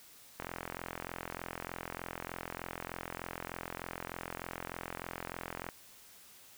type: click train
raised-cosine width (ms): 0.5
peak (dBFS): -23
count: 230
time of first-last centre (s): 0.4-5.689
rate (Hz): 43.3
effects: white hiss -57 dBFS RMS until 6.57 s